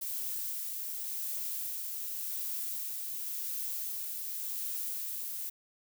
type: noise with tremolo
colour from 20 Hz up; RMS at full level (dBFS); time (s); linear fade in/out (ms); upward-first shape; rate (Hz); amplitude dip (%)
violet; -36; 0.01-5.5; 10; sine; 0.9; 25
effects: none